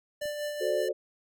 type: tone with tremolo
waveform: square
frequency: 591 Hz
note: D5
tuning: 11 cents sharp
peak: -31 dBFS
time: 0.21-0.89 s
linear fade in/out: 10 ms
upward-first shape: sine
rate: 5.2 Hz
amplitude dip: 40%
type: clicks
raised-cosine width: 3 ms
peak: -47 / -38 dBFS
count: 2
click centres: 0.219 / 0.256 s
type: chord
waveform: sine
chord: D dominant seventh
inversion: first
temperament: just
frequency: 367.1 / 440.5 / 528.6 / 587.3 Hz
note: F#4 / A4 / C5 / D5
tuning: -14 / +2 / +18 / 0 cents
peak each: -32 dBFS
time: 0.6-0.93 s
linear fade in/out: 20 ms
effects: none